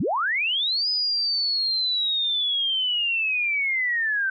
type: linear two-way sweep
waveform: sine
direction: up then down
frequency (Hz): 116.54 to 5020 to 1527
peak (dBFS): -21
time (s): 0-4.3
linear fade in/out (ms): 5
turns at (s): 0.89
effects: none